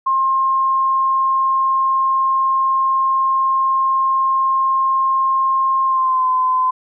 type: tone with pitch glide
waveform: sine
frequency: 1064 to 1025.4 Hz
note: C6 to C6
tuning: +29 to -35 cents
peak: -13 dBFS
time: 0.06-6.71 s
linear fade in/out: 10 ms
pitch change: -64 cents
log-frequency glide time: 5.84-6.28 s
effects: none